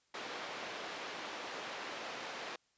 pink band-pass noise, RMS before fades -44 dBFS, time 0.14-2.56 s, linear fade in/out 5 ms, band 450 to 3900 Hz, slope 12 dB/octave, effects white hiss -75 dBFS RMS until 2.77 s + resampled to 16000 Hz

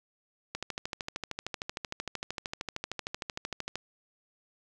click train, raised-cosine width 0.2 ms, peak -17 dBFS, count 43, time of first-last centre 0.55-3.756 s, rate 13.1 Hz, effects none

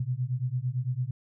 sine beating tone pair, 121.8 / 130.7 Hz, B2 / C3, -24 / -1 cents, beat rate 8.9 Hz, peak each -30 dBFS, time 0-1.11 s, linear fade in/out 5 ms, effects none

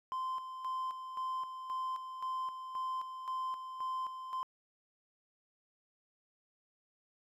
triangle tone with tremolo, 1037 Hz, C6, 16 cents flat, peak -32 dBFS, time 0.12-4.43 s, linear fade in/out 0 ms, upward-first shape square, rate 1.9 Hz, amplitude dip 60%, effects tanh soft clip ceiling -28 dBFS

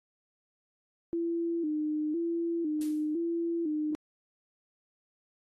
sine tone with vibrato, 320.3 Hz, E4, 50 cents flat, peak -28 dBFS, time 1.13-3.95 s, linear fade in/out 0 ms, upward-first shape square, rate 0.99 Hz, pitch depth 88 cents each way
blue noise with exponential decay, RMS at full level -41 dBFS, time 2.81-3.16 s, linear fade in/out 1 ms, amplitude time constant 74 ms
effects AAC 32 kbps

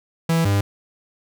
45% pulse tone pair in turn, 164.81 / 100.36 Hz, E3 / G2, 0 / +41 cents, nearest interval major sixth, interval 859 cents, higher first, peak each -16 dBFS, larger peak neither, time 0.29-0.45 / 0.45-0.61 s, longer neither, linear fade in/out 5 ms, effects none

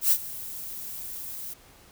violet noise with ADSR envelope, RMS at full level -19 dBFS, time 0.01-1.54 s, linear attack 100 ms, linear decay 66 ms, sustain -18 dB, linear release 12 ms, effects pink hiss -54 dBFS RMS until 1.91 s

